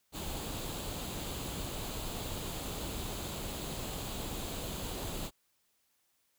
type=noise with comb filter; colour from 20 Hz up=pink; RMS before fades=-39 dBFS; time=0.12-5.31 s; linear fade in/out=50 ms; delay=0.27 ms; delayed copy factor=+0.5; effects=white hiss -75 dBFS RMS until 6.38 s